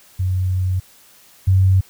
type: tone pair in turn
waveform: sine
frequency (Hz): 92.5 / 94.72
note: F#2 / F#2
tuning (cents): 0 / +41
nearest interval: unison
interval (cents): 41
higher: second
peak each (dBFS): -16 / -10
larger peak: second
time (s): 0.19-0.8 / 1.47-1.81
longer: first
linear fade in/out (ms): 10
effects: white hiss -49 dBFS RMS until 1.89 s